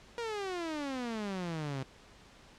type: exponential sweep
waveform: sawtooth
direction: down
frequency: 480 to 129.4 Hz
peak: -31 dBFS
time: 0.18-1.83 s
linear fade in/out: 0 ms
effects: pink hiss -57 dBFS RMS until 2.58 s + low-pass 6000 Hz 12 dB/octave